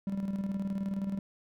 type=tone with tremolo; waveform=triangle; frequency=196 Hz; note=G3; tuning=in tune; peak=-27 dBFS; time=0.07-1.19 s; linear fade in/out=2 ms; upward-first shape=square; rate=19 Hz; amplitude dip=50%; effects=none